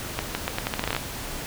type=accelerating click train; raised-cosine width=0.3 ms; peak=-9 dBFS; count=13; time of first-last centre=0.19-0.965 s; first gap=160 ms; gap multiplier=0.81; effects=pink hiss -34 dBFS RMS until 1.46 s